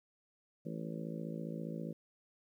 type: harmonic tone with a mistuned harmonic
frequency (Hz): 54.9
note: A1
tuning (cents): -3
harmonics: 3 / 4 / 5 / 6 / 7 / 8 / 9 / 10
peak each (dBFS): -42 / -44 / -50 / -48 / -53 / -53 / -50 / -52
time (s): 0.65-1.93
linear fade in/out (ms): 10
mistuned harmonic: 10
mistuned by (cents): +22
effects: 12-bit